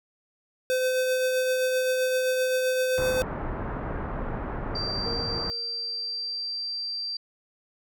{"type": "tone with tremolo", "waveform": "square", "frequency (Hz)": 512, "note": "C5", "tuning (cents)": -38, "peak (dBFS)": -22, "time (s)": [0.7, 3.22], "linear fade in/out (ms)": 0, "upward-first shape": "triangle", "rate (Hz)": 7.7, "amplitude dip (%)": 30}
{"type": "low-pass noise", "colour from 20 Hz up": "pink", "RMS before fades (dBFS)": -32, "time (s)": [2.98, 5.5], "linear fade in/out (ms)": 0, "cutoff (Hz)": 1500, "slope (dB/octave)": 24}
{"type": "tone", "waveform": "sine", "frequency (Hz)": 4699, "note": "D8", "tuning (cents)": 0, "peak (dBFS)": -29, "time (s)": [4.75, 7.17], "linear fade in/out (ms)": 5}
{"type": "tone with exponential decay", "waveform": "triangle", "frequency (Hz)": 466.2, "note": "A#4", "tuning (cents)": 0, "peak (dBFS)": -30, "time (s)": [5.06, 6.86], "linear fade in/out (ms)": 2, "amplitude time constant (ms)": 390}
{"effects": []}